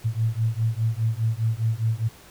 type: beating tone pair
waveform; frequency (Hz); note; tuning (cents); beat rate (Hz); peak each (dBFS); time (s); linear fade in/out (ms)
sine; 110 / 114.9; A2 / A#2; 0 / -25; 4.9; -24; 0.04-2.09; 20
effects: pink hiss -49 dBFS RMS until 2.3 s